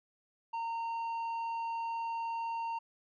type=tone with tanh clipping; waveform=sine; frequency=919 Hz; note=A#5; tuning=25 cents flat; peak=-35 dBFS; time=0.53-2.79 s; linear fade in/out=10 ms; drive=6 dB; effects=none